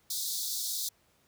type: high-pass noise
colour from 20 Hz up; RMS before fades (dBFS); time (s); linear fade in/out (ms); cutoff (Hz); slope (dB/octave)
pink; -34; 0.1-0.89; 5; 3600; 96
effects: pink hiss -68 dBFS RMS until 1.27 s + high-pass 60 Hz 12 dB/octave